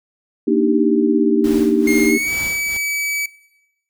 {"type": "chord", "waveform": "sine", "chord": "Eb major seventh", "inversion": "second", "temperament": "equal", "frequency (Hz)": [233.1, 293.7, 311.1, 392], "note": ["Bb3", "D4", "Eb4", "G4"], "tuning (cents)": [0, 0, 0, 0], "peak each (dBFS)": -18, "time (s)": [0.47, 2.18], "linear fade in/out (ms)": 10}
{"type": "noise with tremolo", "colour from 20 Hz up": "pink", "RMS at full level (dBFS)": -31, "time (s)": [1.44, 2.77], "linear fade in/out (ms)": 2, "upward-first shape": "sine", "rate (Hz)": 2.3, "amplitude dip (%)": 80}
{"type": "tone with pitch glide", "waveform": "45% pulse", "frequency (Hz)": [2135, 2288], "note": ["C7", "D7"], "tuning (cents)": [34, -46], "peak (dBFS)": -18, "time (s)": [1.87, 3.26], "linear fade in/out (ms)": 5, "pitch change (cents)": 120, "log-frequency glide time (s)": [2.06, 2.32]}
{"effects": ["noise-tail reverb RT60 0.9 s tail -20 dB re dry"]}